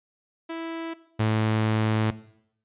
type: tone pair in turn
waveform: sawtooth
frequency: 329.2 / 109.38 Hz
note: E4 / A2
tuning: -2 / -10 cents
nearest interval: octave + perfect fifth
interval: 1908 cents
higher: first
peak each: -27 / -17 dBFS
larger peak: second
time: 0.49-0.94 / 1.19-2.11 s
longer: second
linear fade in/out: 10 ms
effects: noise-tail reverb RT60 0.7 s tail -17 dB re dry + resampled to 8000 Hz